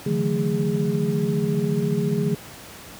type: tone cluster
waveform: sine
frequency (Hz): 144.9 / 159.4 / 179.7 / 218.8 / 411.4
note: D3 / D#3 / F3 / A3 / G#4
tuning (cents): -23 / +42 / +50 / -9 / -16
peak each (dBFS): -26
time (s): 0.06-2.35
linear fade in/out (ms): 5
effects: pink hiss -41 dBFS RMS until 2.99 s + high-pass 80 Hz 12 dB/octave